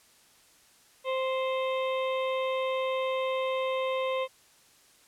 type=harmonic tone; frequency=523.3 Hz; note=C5; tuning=in tune; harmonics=1 / 2 / 4 / 5 / 6 / 7; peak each=-28 / -34 / -40 / -42 / -44 / -45 dBFS; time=1.04-4.28 s; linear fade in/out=50 ms; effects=white hiss -60 dBFS RMS until 5.07 s + low-pass 11000 Hz 12 dB/octave